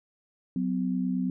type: tone pair together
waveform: sine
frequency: 185 / 254 Hz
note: F#3 / B3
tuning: 0 / +49 cents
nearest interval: perfect fourth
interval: 549 cents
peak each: -28 dBFS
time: 0.56-1.3 s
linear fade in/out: 2 ms
effects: none